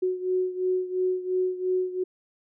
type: beating tone pair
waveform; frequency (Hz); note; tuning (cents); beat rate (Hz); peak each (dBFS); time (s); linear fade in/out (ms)
sine; 367.8 / 370.7; F#4 / F#4; -10 / +3; 2.9; -25 / -29; 0.02-2.04; 10
effects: none